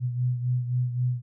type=beating tone pair; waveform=sine; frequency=123.7 / 127.5 Hz; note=B2 / C3; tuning=+3 / -44 cents; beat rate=3.8 Hz; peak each=-24 / -31 dBFS; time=0-1.22 s; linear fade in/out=50 ms; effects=none